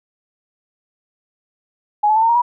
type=tone with pitch steps; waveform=sine; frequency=836 / 860.5 / 885.7 / 911.7 / 938.4 / 965.9 Hz; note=G#5 / A5 / A5 / A#5 / A#5 / B5; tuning=+11 / -39 / +11 / -39 / +11 / -39 cents; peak=-11 dBFS; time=2.03-2.42 s; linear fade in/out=10 ms; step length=65 ms; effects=none